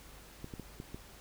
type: clicks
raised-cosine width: 3 ms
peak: -29 dBFS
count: 5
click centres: 0.444 / 0.538 / 0.597 / 0.801 / 0.945 s
effects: added 50 Hz sine -57 dBFS peak until 1.2 s + pink hiss -55 dBFS RMS until 1.2 s